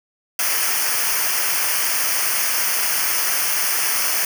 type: noise with comb filter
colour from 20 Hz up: white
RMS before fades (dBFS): -20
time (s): 0.39-4.25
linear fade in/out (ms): 2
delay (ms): 0.26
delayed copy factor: -0.85
effects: none